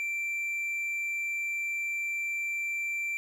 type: tone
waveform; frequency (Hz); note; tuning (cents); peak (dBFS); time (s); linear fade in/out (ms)
triangle; 2349; D7; 0; -28; 0-3.17; 0
effects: none